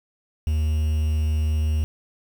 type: tone with quantisation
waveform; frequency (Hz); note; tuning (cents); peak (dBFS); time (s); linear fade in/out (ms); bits
triangle; 77.1; D#2; -15; -17; 0.47-1.84; 0; 7
effects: none